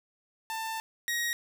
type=tone pair in turn; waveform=sawtooth; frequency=891 / 1888 Hz; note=A5 / A#6; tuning=+22 / +22 cents; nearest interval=octave + minor second; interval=1300 cents; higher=second; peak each=-29 / -25 dBFS; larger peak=second; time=0.5-0.8 / 1.08-1.33 s; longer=first; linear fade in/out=0 ms; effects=none